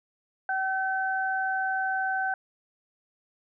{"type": "tone pair together", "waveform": "sine", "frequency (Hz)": [763.1, 1530], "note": ["G5", "G6"], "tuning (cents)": [-47, -42], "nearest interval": "octave", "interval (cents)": 1205, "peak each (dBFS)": -28, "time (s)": [0.49, 2.34], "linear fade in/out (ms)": 2, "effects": []}